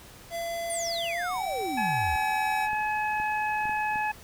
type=tone with pitch glide; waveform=square; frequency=677 to 768.7 Hz; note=E5 to G5; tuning=+46 to -34 cents; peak=-31 dBFS; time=0.3-2.69 s; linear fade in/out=50 ms; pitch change=+220 cents; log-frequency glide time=1.12-1.45 s
type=exponential sweep; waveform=sine; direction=down; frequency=9830 to 65.41 Hz; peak=-31 dBFS; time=0.7-2.16 s; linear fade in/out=0 ms
type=harmonic tone; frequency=851 Hz; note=G#5; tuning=42 cents sharp; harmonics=1 / 2 / 3; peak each=-27 / -32 / -34 dBFS; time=1.77-4.12 s; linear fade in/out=10 ms
type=clicks; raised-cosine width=3 ms; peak=-30 dBFS; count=5; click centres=2.732 / 3.2 / 3.655 / 3.695 / 3.958 s
effects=pink hiss -49 dBFS RMS until 4.23 s